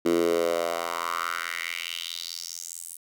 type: tone with high-pass filter sweep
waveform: 10% pulse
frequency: 84.7 Hz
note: E2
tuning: 48 cents sharp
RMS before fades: -29 dBFS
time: 0.05-2.97 s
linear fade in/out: 10 ms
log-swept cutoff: 310 to 9800 Hz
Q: 3.5
effects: none